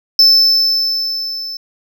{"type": "tone with level ramp", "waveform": "triangle", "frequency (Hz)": 5274, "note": "E8", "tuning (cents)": 0, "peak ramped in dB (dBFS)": [-3, -22], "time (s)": [0.19, 1.57], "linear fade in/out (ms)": 2, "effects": []}